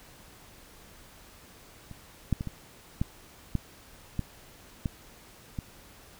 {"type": "clicks", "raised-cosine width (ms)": 5, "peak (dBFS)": [-30, -12, -20, -22, -14, -14, -16, -16, -20], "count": 9, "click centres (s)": [1.913, 2.327, 2.409, 2.473, 3.015, 3.553, 4.193, 4.858, 5.588], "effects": ["pink hiss -53 dBFS RMS until 6.19 s"]}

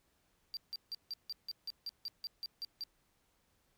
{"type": "tone bursts", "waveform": "triangle", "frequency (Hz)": 4710, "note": "D8", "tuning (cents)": 4, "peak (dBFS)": -37, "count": 13, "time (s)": [0.54, 2.837], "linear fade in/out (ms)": 0, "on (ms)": 29, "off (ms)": 160, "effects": ["pink hiss -75 dBFS RMS until 3.77 s"]}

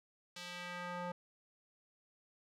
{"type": "tone with band-pass filter sweep", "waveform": "square", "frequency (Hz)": 177.1, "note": "F3", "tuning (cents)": 24, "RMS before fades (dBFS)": -44, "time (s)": [0.36, 1.12], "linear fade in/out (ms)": 5, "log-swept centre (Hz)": [4300, 790], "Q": 1.1, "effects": []}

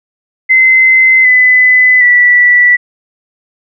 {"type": "tone with pitch steps", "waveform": "sine", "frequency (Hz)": [2057, 2008, 1959.6], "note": ["C7", "B6", "B6"], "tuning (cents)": [-30, 28, -14], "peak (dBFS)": -3, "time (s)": [0.49, 2.77], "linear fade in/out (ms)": 20, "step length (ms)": 760, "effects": []}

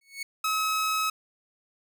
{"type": "tone with exponential growth", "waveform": "sawtooth", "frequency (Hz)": 2212, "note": "C#7", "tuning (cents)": -4, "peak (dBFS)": -26, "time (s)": [0.01, 0.23], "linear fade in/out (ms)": 5, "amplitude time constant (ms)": 46}
{"type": "tone", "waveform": "sawtooth", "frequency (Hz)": 1282, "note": "E6", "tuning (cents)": -49, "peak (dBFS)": -21, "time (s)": [0.44, 1.1], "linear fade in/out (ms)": 5}
{"effects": []}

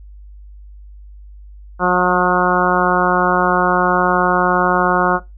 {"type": "harmonic tone", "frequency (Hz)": 180.3, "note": "F#3", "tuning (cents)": -45, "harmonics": [1, 2, 3, 4, 5, 6, 7, 8], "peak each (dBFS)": [-20, -20, -20, -20, -20, -20, -20, -20], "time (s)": [1.79, 5.2], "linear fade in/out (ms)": 50, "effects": ["noise-tail reverb RT60 0.2 s tail -19 dB re dry", "added 50 Hz sine -35 dBFS peak until 5.37 s"]}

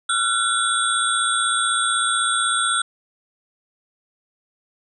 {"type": "tone cluster", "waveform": "sine", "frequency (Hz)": [1368, 1484, 3442, 3808, 8520], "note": ["F6", "F#6", "A7", "A#7", "C9"], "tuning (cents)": [-36, 5, -39, 36, 30], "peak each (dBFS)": [-21, -26, -25, -30, -24], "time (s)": [0.09, 2.82], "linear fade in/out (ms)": 5, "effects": []}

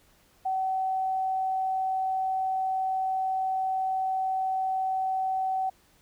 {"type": "tone", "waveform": "sine", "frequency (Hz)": 759, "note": "F#5", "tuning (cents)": 44, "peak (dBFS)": -25, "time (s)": [0.45, 5.7], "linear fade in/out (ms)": 10, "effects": ["pink hiss -62 dBFS RMS until 6.01 s"]}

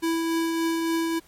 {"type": "tone with tremolo", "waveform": "square", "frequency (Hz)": 329.6, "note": "E4", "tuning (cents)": 0, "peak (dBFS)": -22, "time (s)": [0.02, 1.2], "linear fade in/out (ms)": 20, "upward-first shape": "triangle", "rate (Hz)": 3.5, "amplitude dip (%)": 30, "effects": ["pink hiss -56 dBFS RMS until 1.27 s", "MP3 64 kbps"]}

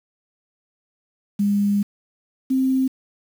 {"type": "tone pair in turn", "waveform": "sine", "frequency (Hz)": [202.9, 262.6], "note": ["G#3", "C4"], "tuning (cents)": [-40, 6], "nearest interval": "major third", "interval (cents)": 446, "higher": "second", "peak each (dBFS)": -16, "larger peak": "neither", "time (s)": [[1.39, 1.83], [2.5, 2.88]], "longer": "first", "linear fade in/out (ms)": 10, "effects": ["7-bit"]}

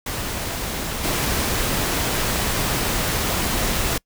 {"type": "noise with level steps", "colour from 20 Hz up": "pink", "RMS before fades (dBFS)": [-27, -22], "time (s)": [0.06, 3.98], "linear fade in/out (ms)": 5, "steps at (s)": 1.03, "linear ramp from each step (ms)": 20, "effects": ["noise-tail reverb RT60 0.1 s tail -26 dB re dry"]}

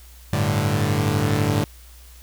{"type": "chord", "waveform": "sawtooth", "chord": "G suspended second", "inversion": "none", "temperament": "equal", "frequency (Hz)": [98, 110, 146.83], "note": ["G2", "A2", "D3"], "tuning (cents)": [0, 0, 0], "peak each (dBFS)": -19, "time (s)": [0.33, 1.64], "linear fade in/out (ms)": 0, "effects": ["added 60 Hz sine -43 dBFS peak until 2.22 s", "white hiss -50 dBFS RMS until 2.22 s"]}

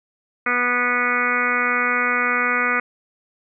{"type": "harmonic tone", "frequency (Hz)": 245.3, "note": "B3", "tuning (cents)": -12, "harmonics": [1, 2, 3, 4, 5, 6, 7, 8, 9, 10], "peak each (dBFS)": [-30, -29, -34, -34, -23, -23, -32, -24, -25, -30], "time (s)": [0.46, 2.8], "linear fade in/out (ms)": 5, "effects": []}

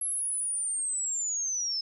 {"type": "linear sweep", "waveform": "sine", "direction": "down", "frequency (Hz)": [11175, 5160], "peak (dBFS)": -28, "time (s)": [0.01, 1.81], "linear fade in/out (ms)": 5, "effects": []}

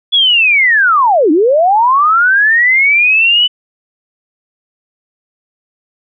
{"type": "linear two-way sweep", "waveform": "sine", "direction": "down then up", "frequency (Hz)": [3434, 285.4, 3003], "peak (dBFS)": -6, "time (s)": [0.12, 3.48], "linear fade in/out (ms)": 20, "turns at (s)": 1.31, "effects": []}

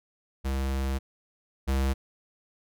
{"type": "tone pair in turn", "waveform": "square", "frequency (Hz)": [67, 67], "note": ["C2", "C2"], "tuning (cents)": [42, 42], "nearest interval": "unison", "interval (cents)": 0, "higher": "neither", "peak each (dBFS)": [-27, -24], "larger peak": "second", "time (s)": [[0.44, 0.99], [1.67, 1.94]], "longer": "first", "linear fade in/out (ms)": 20, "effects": []}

